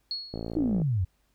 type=tone with exponential decay; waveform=sine; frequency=4336 Hz; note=C#8; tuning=39 cents flat; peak=-27 dBFS; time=0.11-0.56 s; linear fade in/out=1 ms; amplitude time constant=97 ms
type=click train; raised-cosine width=2 ms; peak=-21 dBFS; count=28; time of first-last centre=0.34-0.818 s; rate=56.5 Hz
type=exponential sweep; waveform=sine; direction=down; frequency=329.6 to 84 Hz; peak=-23 dBFS; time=0.56-1.05 s; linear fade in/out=10 ms
effects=added 50 Hz sine -70 dBFS peak until 1.34 s + pink hiss -72 dBFS RMS until 1.34 s